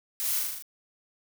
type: noise with echo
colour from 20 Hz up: blue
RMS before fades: -31 dBFS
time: 0.2-0.39 s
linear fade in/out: 0 ms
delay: 39 ms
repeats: 6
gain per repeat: -2 dB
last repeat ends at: 0.624 s
effects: none